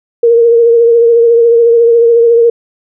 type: tone with vibrato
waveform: sine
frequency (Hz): 466.2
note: A#4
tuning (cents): 0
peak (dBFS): -3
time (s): 0.23-2.5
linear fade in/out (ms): 5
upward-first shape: triangle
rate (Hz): 14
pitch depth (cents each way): 36
effects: none